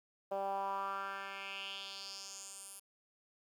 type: tone with band-pass filter sweep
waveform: 10% pulse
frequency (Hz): 196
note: G3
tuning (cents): 0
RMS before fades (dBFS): -42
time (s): 0.31-2.8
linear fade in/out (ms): 10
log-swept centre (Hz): 620 to 11000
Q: 3.4
effects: 11-bit